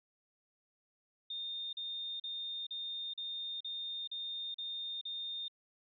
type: tone bursts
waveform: sine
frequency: 3645 Hz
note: A#7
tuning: 40 cents flat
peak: -38 dBFS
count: 9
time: 1.3-5.482 s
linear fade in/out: 5 ms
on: 430 ms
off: 39 ms
effects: none